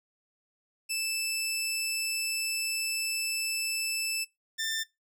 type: tone pair in turn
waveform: 15% pulse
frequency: 2637 / 1786.6 Hz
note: E7 / A6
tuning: 0 / +26 cents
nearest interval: perfect fifth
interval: 674 cents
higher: first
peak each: -22 / -23 dBFS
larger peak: first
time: 0.89-4.25 / 4.58-4.84 s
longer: first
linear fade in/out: 20 ms
effects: noise-tail reverb RT60 0.2 s tail -22 dB re dry